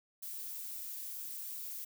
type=noise; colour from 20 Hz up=violet; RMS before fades=-43 dBFS; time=0.22-1.85 s; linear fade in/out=10 ms; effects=none